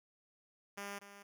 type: tone with echo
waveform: 5% pulse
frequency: 201.1 Hz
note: G3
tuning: 44 cents sharp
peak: -31 dBFS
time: 0.77-0.99 s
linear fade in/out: 10 ms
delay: 240 ms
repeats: 1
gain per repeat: -11 dB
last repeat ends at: 1.23 s
effects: none